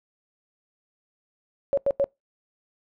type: tone bursts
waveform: sine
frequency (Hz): 557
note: C#5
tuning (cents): +8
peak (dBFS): -18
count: 3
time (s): 1.73-2.042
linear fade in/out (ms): 0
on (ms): 44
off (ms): 90
effects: noise-tail reverb RT60 0.2 s tail -25 dB re dry